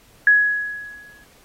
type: tone with exponential decay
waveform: sine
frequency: 1676 Hz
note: G#6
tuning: 15 cents sharp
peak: -8 dBFS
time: 0.27-1.24 s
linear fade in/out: 2 ms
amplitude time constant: 210 ms
effects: pink hiss -53 dBFS RMS until 1.44 s + AAC 48 kbps